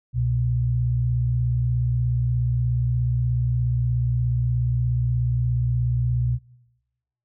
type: tone pair together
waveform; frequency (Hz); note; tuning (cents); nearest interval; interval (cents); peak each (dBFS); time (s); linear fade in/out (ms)
sine; 64.7 / 121.5; C2 / B2; -19 / -28; major seventh; 1091; -27 / -20; 0.13-6.39; 50
effects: noise-tail reverb RT60 1.0 s tail -21 dB re dry